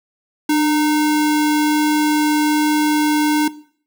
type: tone with sample-and-hold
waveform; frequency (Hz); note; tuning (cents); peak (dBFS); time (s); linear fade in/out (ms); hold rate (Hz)
sine; 300.2; D4; +38; -12; 0.49-3.48; 5; 1225
effects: noise-tail reverb RT60 0.5 s tail -17 dB re dry